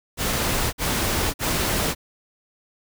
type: noise bursts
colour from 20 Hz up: pink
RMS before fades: -23 dBFS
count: 3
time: 0.17-1.95 s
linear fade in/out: 50 ms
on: 560 ms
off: 50 ms
effects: none